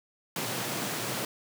pink high-pass noise, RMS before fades -33 dBFS, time 0.36-1.25 s, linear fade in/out 2 ms, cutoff 110 Hz, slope 96 dB/octave, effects none

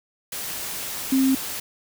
sine tone in noise, 265.5 Hz, C4, 25 cents sharp, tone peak -16 dBFS, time 1.12-1.35 s, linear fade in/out 5 ms, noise white, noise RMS -31 dBFS, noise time 0.32-1.6 s, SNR +12 dB, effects none

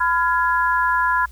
sine chord, F diminished, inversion second, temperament just, 1005.8 / 1396.9 / 1676.3 Hz, Cb6 / F6 / Ab6, +31 / 0 / +16 cents, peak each -18 / -22 / -22 dBFS, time 0-1.26 s, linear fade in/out 10 ms, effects added 60 Hz sine -38 dBFS peak until 1.31 s + white hiss -53 dBFS RMS until 1.31 s

